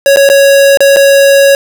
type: tone with dropouts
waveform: square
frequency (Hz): 554.4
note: C#5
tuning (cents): 0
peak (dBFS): -3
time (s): 0.06-1.55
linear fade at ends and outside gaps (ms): 1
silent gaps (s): 0.161-0.17 / 0.29-0.299 / 0.773-0.805 / 0.962-0.968
effects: none